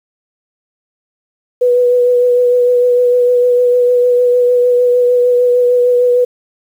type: tone with vibrato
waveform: sine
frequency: 491.6 Hz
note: B4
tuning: 8 cents flat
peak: -7 dBFS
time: 1.61-6.25 s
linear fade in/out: 10 ms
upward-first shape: triangle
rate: 6.6 Hz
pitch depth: 20 cents each way
effects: 7-bit